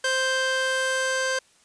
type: tone pair together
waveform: sawtooth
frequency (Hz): 523.3 / 1570.1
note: C5 / G6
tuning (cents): 0 / +2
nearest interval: octave + perfect fifth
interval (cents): 1902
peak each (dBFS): -22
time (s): 0.04-1.39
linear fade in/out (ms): 5
effects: white hiss -59 dBFS RMS until 1.64 s + resampled to 22050 Hz